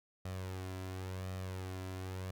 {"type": "tone with flanger", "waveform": "sawtooth", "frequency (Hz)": 93.3, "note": "F#2", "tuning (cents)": 15, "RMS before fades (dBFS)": -42, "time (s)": [0.25, 2.31], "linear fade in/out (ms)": 5, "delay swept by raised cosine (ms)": [1.6, 3], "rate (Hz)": 0.93, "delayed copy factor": 0.5, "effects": []}